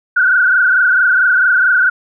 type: tone with frequency modulation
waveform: sine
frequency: 1480 Hz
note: F#6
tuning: in tune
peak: -8 dBFS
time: 0.16-1.9 s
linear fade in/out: 10 ms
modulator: 24.5 Hz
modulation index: 2.8
effects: none